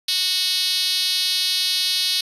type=tone with high-pass filter; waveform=5% pulse; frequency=369.1 Hz; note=F#4; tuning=4 cents flat; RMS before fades=-21 dBFS; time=0.08-2.21 s; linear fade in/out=5 ms; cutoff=4000 Hz; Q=2.5; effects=resampled to 32000 Hz